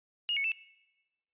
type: tone with pitch steps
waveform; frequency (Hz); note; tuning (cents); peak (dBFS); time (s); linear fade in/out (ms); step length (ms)
sine; 2860 / 2210 / 2651; F7 / C#7 / E7; +41 / -6 / +9; -28; 0.29-0.518; 0; 76
effects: noise-tail reverb RT60 1.0 s tail -19 dB re dry + resampled to 8000 Hz